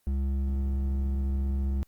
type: tone with hard clipping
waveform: sine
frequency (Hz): 67.8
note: C#2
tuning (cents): -38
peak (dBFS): -27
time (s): 0.07-1.83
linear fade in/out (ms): 0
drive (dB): 8
effects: white hiss -70 dBFS RMS until 1.87 s + Opus 24 kbps